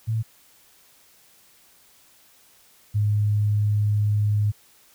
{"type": "tone pair in turn", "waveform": "sine", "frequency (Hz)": [111.5, 104.42], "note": ["A2", "G#2"], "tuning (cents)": [23, 10], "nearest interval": "minor second", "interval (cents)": 113, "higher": "first", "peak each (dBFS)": [-21, -18], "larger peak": "second", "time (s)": [[0.07, 0.23], [2.94, 4.52]], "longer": "second", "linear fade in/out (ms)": 20, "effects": ["white hiss -56 dBFS RMS until 4.94 s"]}